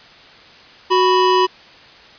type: tone pair together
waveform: square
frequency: 370 / 987.1 Hz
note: F#4 / B5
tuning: 0 / -1 cents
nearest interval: octave + perfect fourth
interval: 1699 cents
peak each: -15 dBFS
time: 0.9-1.47 s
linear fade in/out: 20 ms
effects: white hiss -43 dBFS RMS until 2.18 s + resampled to 11025 Hz